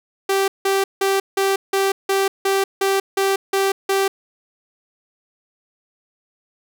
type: tone bursts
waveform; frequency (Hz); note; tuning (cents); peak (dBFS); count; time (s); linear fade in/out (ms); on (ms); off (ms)
sawtooth; 390; G4; -9; -12; 11; 0.29-4.08; 5; 190; 170
effects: none